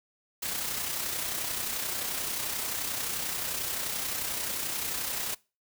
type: noise with amplitude modulation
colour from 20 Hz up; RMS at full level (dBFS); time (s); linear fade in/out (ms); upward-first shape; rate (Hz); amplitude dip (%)
white; -31; 0.42-5.35; 10; sine; 31.4; 40
effects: noise-tail reverb RT60 0.3 s tail -23 dB re dry